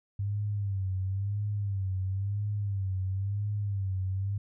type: tone with vibrato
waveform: sine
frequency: 98.8 Hz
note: G2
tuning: 14 cents sharp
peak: -28 dBFS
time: 0.19-4.38 s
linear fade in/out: 5 ms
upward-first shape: sine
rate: 0.98 Hz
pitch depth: 86 cents each way
effects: none